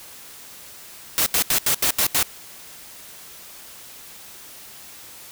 white noise bursts, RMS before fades -19 dBFS, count 7, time 1.18-2.228 s, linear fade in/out 0 ms, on 82 ms, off 79 ms, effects white hiss -42 dBFS RMS until 5.31 s

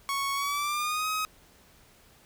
sawtooth tone with pitch glide, 1108 to 1265.4 Hz, C#6 to D#6, -1 to +29 cents, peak -24 dBFS, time 0.09-1.25 s, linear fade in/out 0 ms, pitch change +230 cents, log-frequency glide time 0.34-1.08 s, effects pink hiss -58 dBFS RMS until 2.25 s

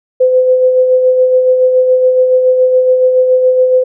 sine tone with tremolo, 510 Hz, C5, 44 cents flat, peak -4 dBFS, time 0.2-3.84 s, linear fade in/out 10 ms, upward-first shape sine, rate 7.1 Hz, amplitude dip 40%, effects none

